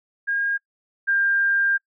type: tone pair in turn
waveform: sine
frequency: 1623 / 1597 Hz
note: G#6 / G6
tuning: -40 / +32 cents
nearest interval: unison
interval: 28 cents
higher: first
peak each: -20 / -17 dBFS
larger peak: second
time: 0.27-0.58 / 1.07-1.78 s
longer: second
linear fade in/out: 20 ms
effects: noise-tail reverb RT60 0.1 s tail -25 dB re dry